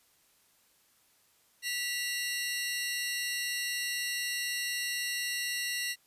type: tone cluster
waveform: sawtooth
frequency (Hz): 1960 / 2774 / 4336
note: B6 / F7 / C#8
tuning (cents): -14 / -12 / -39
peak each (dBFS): -31 / -33 / -36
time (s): 1.62-5.96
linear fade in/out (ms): 50
effects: white hiss -67 dBFS RMS until 6.06 s + resampled to 32000 Hz